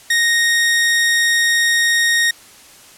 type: tone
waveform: sawtooth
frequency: 1863 Hz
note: A#6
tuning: 2 cents flat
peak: -9 dBFS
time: 0.1-2.31 s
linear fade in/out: 5 ms
effects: white hiss -43 dBFS RMS until 2.97 s + low-pass 11000 Hz 12 dB/octave